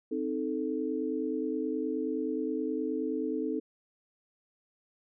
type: chord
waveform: sine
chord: A diminished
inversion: first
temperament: equal with one note detuned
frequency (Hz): 261.6 / 311.1 / 438.5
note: C4 / Eb4 / A4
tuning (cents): 0 / 0 / -6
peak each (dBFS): -34 / -33 / -34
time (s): 0.11-3.6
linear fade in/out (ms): 10
effects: none